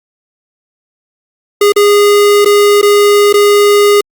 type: tone with dropouts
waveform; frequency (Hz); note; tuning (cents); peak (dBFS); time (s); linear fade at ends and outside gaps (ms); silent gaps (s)
square; 410.4; G#4; -21; -5; 1.61-4.01; 5; 1.723-1.762 / 2.448-2.457 / 2.815-2.827 / 3.328-3.339
effects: Opus 48 kbps